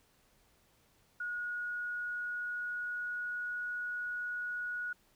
sine tone with pitch glide, 1448 to 1458.1 Hz, F#6 to F#6, -38 to -26 cents, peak -35 dBFS, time 1.2-4.93 s, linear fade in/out 5 ms, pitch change +12 cents, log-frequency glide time 1.35-3.71 s, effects pink hiss -69 dBFS RMS until 5.15 s

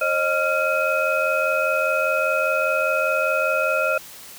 sine tone cluster, 535 / 620 / 1386 / 2529 Hz, C5 / D#5 / F6 / D#7, +38 / -6 / -14 / +28 cents, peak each -25 / -23 / -22 / -26 dBFS, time 0.01-3.98 s, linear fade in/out 5 ms, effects white hiss -41 dBFS RMS until 4.38 s

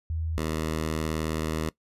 sine / 10% pulse tone pair in turn, 80.6 / 78.85 Hz, E2 / D#2, -38 / +24 cents, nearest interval unison, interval 38 cents, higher first, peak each -27 / -19 dBFS, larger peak second, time 0.1-0.38 / 0.38-1.69 s, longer second, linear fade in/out 0 ms, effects noise-tail reverb RT60 0.1 s tail -20 dB re dry + resampled to 32000 Hz

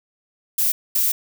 violet noise bursts at uneven times, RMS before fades -19 dBFS, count 2, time 0.58-0.72 / 0.95-1.12 s, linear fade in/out 5 ms, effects none

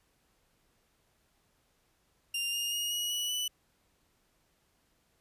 sawtooth tone with pitch steps, 2794 / 2830 / 2866 / 2903 / 2940 / 2977 Hz, F7 / F7 / F7 / F#7 / F#7 / F#7, 0 / +22 / +44 / -34 / -12 / +10 cents, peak -28 dBFS, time 2.34-3.48 s, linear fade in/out 5 ms, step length 190 ms, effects pink hiss -72 dBFS RMS until 5.2 s + resampled to 32000 Hz

